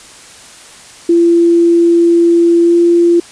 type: tone with pitch glide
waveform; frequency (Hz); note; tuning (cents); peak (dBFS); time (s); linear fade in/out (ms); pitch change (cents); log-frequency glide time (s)
sine; 340 to 343; F4 to F4; -46 to -31; -5; 1.09-3.2; 5; +15; 2.63-2.75
effects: white hiss -36 dBFS RMS until 3.31 s + resampled to 22050 Hz